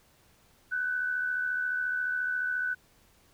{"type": "tone pair together", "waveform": "sine", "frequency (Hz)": [1493.7, 1568], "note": ["F#6", "G6"], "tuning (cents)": [16, 0], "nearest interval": "minor second", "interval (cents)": 84, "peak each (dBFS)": [-28, -38], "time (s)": [0.71, 2.75], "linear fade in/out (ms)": 20, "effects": ["pink hiss -63 dBFS RMS until 3.33 s"]}